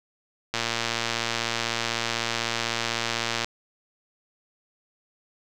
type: click train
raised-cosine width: 0.2 ms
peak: -8 dBFS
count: 338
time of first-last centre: 0.54-3.445 s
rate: 116 Hz
effects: none